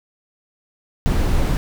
brown noise, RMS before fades -17 dBFS, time 1.06-1.57 s, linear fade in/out 0 ms, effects none

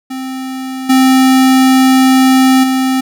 square tone with level steps, 261.6 Hz, C4, in tune, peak -20 / -6 / -11 dBFS, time 0.1-3.01 s, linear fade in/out 10 ms, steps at 0.89 / 2.63 s, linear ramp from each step 10 ms, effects none

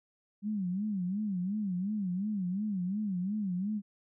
sine tone with vibrato, 195.3 Hz, G3, 6 cents flat, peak -30 dBFS, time 0.42-3.82 s, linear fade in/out 50 ms, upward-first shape sine, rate 2.8 Hz, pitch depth 170 cents each way, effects none

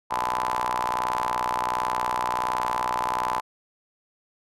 sawtooth ring-modulated tone, 61.4 Hz, B1, 9 cents flat, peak -17 dBFS, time 0.1-3.41 s, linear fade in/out 20 ms, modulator 942 Hz, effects resampled to 32000 Hz

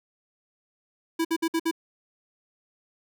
square tone bursts, 328.4 Hz, E4, 6 cents flat, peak -23 dBFS, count 5, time 1.19-1.713 s, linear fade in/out 10 ms, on 59 ms, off 57 ms, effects none

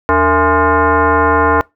sine tone with frequency modulation, 292.5 Hz, D4, 7 cents flat, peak -8 dBFS, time 0.09-1.61 s, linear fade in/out 0 ms, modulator 375 Hz, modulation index 3.2, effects noise-tail reverb RT60 0.2 s tail -23 dB re dry

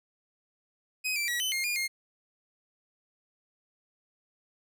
sawtooth tone with pitch steps, 2518 / 2342 / 1925 / 3036 / 2129 / 2422 / 2131 Hz, D#7 / D7 / B6 / F#7 / C7 / D#7 / C7, +20 / -5 / -45 / +44 / +30 / -47 / +31 cents, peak -25 dBFS, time 1.04-1.88 s, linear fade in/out 20 ms, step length 120 ms, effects none

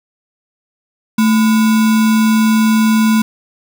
sine tone with sample-and-hold, 220 Hz, A3, in tune, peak -8 dBFS, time 1.18-3.22 s, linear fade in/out 5 ms, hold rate 1225 Hz, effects none

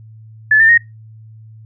sine tone with pitch steps, 1730 / 1796.2 / 1864.9 Hz, A6 / A6 / A#6, -30 / +35 / 0 cents, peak -6 dBFS, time 0.51-0.777 s, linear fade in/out 5 ms, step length 89 ms, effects noise-tail reverb RT60 0.2 s tail -22 dB re dry + added 110 Hz sine -36 dBFS peak until 1.65 s

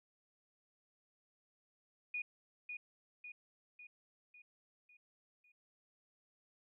sine tone with echo, 2457 Hz, D#7, 22 cents flat, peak -37 dBFS, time 2.14-2.22 s, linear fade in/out 5 ms, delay 550 ms, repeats 6, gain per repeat -5 dB, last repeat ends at 5.52 s, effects none

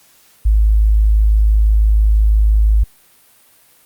sine tone, 53 Hz, G#1, 36 cents sharp, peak -8 dBFS, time 0.45-2.84 s, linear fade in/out 10 ms, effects white hiss -50 dBFS RMS until 3.85 s + Opus 48 kbps

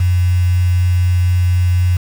sine tone with quantisation, 89.6 Hz, F2, 45 cents sharp, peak -10 dBFS, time 0-1.97 s, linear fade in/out 5 ms, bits 5, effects none

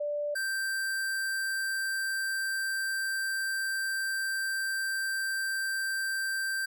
sine / square tone pair in turn, 587.3 / 1567.9 Hz, D5 / G6, 0 / 0 cents, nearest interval octave + perfect fourth, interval 1700 cents, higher second, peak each -29 / -30 dBFS, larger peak first, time 0-0.35 / 0.35-6.66 s, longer second, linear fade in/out 10 ms, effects none

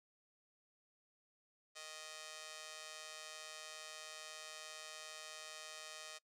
5% pulse tone with amplitude modulation, 622.3 Hz, D#5, in tune, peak -34 dBFS, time 1.75-6.19 s, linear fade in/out 20 ms, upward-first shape sine, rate 157 Hz, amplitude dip 85%, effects noise-tail reverb RT60 0.1 s tail -23 dB re dry + resampled to 32000 Hz

